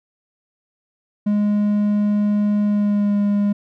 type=tone with pitch glide; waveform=triangle; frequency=207.3 to 204 Hz; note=G#3 to G#3; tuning=-3 to -31 cents; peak=-13 dBFS; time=1.26-3.53 s; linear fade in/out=10 ms; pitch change=-28 cents; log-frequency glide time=2.64-3.18 s; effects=none